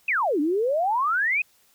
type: exponential two-way sweep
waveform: sine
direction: down then up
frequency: 2669 to 281.2 to 2577 Hz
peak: -20 dBFS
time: 0.08-1.42 s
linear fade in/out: 5 ms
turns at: 0.4 s
effects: white hiss -61 dBFS RMS until 1.74 s